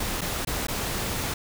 pink noise with dropouts, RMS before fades -29 dBFS, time 0-1.34 s, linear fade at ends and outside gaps 5 ms, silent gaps 0.21-0.215 / 0.45-0.471 / 0.67-0.683 s, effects none

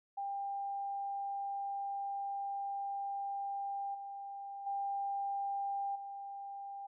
sine tone with level steps, 796 Hz, G5, 26 cents sharp, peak -36 / -42 / -34 / -42 dBFS, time 0.17-6.87 s, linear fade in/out 10 ms, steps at 3.94 / 4.66 / 5.95 s, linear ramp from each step 10 ms, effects none

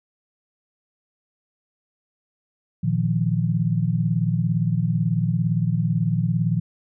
sine chord, Bb suspended fourth, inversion none, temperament equal with one note detuned, 116.54 / 155.56 / 173.41 Hz, Bb2 / Eb3 / F3, 0 / 0 / -12 cents, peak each -23 dBFS, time 2.83-6.6 s, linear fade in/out 10 ms, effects none

